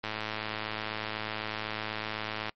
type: click train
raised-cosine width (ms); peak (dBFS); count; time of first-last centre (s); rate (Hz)
0.3; -17; 266; 0.04-2.494; 108
effects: noise-tail reverb RT60 0.1 s tail -23 dB re dry + MP3 32 kbps